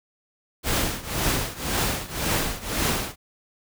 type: noise with tremolo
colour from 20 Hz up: pink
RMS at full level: -22 dBFS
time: 0.63-3.16 s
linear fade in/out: 50 ms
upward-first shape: triangle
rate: 1.9 Hz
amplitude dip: 90%
effects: none